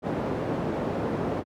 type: low-pass noise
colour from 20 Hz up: white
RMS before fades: -28 dBFS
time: 0.02-1.44 s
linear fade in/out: 50 ms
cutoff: 490 Hz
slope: 12 dB/octave
effects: high-pass 100 Hz 12 dB/octave